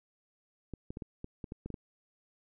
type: clicks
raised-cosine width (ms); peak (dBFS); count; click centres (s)
3; -27; 10; 0.737 / 0.905 / 0.971 / 1.022 / 1.244 / 1.442 / 1.521 / 1.66 / 1.703 / 1.742
effects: none